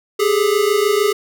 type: tone pair together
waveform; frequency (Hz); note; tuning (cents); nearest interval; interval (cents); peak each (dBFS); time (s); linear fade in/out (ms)
square; 399.9 / 426.5; G4 / G#4; +35 / +46; minor second; 111; -17; 0.19-1.13; 10
effects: none